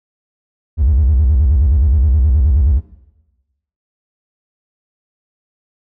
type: tone with vibrato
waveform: triangle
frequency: 69.3 Hz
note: C#2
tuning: in tune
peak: -6 dBFS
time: 0.77-2.81 s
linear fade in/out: 50 ms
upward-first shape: square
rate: 9.5 Hz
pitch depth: 210 cents each way
effects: noise-tail reverb RT60 1.0 s tail -17 dB re dry + tanh soft clip ceiling -4 dBFS